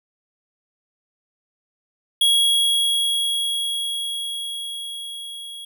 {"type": "tone with level ramp", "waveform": "square", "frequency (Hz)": 3315, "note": "G#7", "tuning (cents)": -4, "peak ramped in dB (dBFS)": [-14, -34], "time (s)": [2.21, 5.65], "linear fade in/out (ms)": 5, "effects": []}